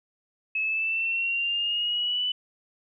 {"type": "exponential sweep", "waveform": "sine", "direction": "up", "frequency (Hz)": [2580, 2995], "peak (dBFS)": -24, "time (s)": [0.55, 2.32], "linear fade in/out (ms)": 5, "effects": []}